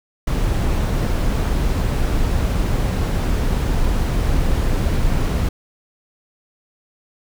brown noise, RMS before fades -18 dBFS, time 0.27-5.49 s, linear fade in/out 5 ms, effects none

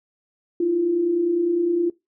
sine tone pair together, 315.3 / 345.1 Hz, D#4 / F4, +23 / -21 cents, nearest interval major second, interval 156 cents, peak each -28 / -18 dBFS, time 0.6-1.9 s, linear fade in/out 5 ms, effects noise-tail reverb RT60 0.2 s tail -21 dB re dry

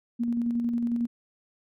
sine tone with tremolo, 236.4 Hz, A#3, 24 cents sharp, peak -23 dBFS, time 0.19-1.07 s, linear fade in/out 20 ms, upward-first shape square, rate 11 Hz, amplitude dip 30%, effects none

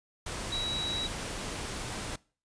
sine tone in noise, 3883 Hz, B7, 30 cents flat, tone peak -31 dBFS, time 0.52-1.07 s, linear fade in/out 5 ms, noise pink, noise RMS -37 dBFS, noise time 0.26-2.16 s, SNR +3 dB, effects noise-tail reverb RT60 0.4 s tail -23 dB re dry + resampled to 22050 Hz

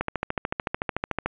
click train, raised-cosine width 0.5 ms, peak -10 dBFS, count 18, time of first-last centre 0.01-1.26 s, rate 13.6 Hz, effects resampled to 8000 Hz + 8-bit

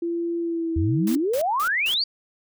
sine tone with pitch glide, 339.6 to 322.2 Hz, F4 to E4, -48 to -39 cents, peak -23 dBFS, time 0.02-1.17 s, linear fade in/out 5 ms, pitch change -91 cents, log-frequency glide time 0.39-0.88 s
sine exponential sweep, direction up, 75.7 to 4773 Hz, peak -20 dBFS, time 0.76-2.04 s, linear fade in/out 5 ms
white noise bursts, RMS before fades -35 dBFS, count 4, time 1.07-1.942 s, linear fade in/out 2 ms, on 83 ms, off 180 ms
effects none

